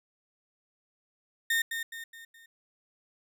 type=tone with echo; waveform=35% pulse; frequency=1831 Hz; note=A#6; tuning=32 cents flat; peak=-23 dBFS; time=1.5-1.62 s; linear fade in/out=5 ms; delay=210 ms; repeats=4; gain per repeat=-7 dB; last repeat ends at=2.46 s; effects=none